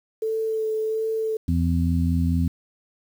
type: tone with vibrato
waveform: sine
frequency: 440 Hz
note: A4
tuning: in tune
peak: -22 dBFS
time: 0.22-1.37 s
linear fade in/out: 5 ms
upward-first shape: sine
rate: 1.4 Hz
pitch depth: 14 cents each way
type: harmonic tone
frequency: 84.6 Hz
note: E2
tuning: 45 cents sharp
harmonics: 1 / 2 / 3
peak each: -21 / -24 / -25 dBFS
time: 1.48-2.48 s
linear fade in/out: 5 ms
effects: 8-bit